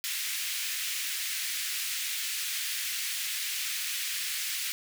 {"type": "high-pass noise", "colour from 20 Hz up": "pink", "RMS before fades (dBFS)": -33, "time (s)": [0.04, 4.72], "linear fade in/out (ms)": 0, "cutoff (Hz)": 2000, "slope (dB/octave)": 24, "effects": []}